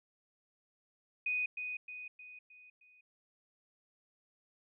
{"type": "tone with echo", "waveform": "sine", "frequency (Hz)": 2489, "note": "D#7", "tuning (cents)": 0, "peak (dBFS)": -31, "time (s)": [1.26, 1.46], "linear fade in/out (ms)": 5, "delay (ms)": 310, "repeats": 5, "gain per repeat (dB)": -6, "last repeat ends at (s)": 3.01, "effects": []}